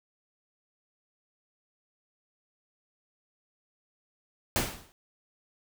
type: noise with exponential decay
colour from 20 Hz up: pink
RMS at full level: -24 dBFS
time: 4.56-4.92 s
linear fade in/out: 0 ms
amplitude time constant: 78 ms
effects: none